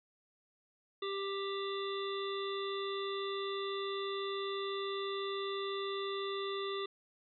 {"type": "harmonic tone", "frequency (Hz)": 394, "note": "G4", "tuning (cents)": 9, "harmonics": [1, 3, 5, 7, 9, 10], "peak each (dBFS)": [-37, -42, -49, -52, -44, -51], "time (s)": [1.02, 6.86], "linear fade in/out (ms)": 5, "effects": []}